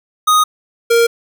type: tone pair in turn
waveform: square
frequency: 1244.5 / 466.2 Hz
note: D#6 / A#4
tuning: 0 / 0 cents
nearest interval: octave + perfect fourth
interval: 1700 cents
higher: first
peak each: -9 dBFS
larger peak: neither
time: 0.27-0.44 / 0.9-1.07 s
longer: neither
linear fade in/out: 10 ms
effects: none